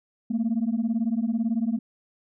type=beating tone pair; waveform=sine; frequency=218.8 / 236.8 Hz; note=A3 / A#3; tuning=-9 / +27 cents; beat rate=18 Hz; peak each=-24 dBFS; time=0.3-1.79 s; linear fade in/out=10 ms; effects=tanh soft clip ceiling -18 dBFS